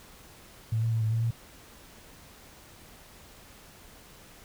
sine tone with pitch steps, 111.4 / 114.1 / 112.5 / 109.6 / 113.8 / 115.5 Hz, A2 / A#2 / A2 / A2 / A#2 / A#2, +22 / -37 / +39 / -6 / -41 / -16 cents, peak -24 dBFS, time 0.72-1.308 s, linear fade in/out 5 ms, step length 98 ms, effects pink hiss -52 dBFS RMS until 4.44 s

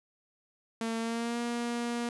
sawtooth tone with pitch glide, 227 to 237.6 Hz, A#3 to A#3, -46 to +33 cents, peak -27 dBFS, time 0.81-2.09 s, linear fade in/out 2 ms, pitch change +79 cents, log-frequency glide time 0.99-1.39 s, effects resampled to 24000 Hz

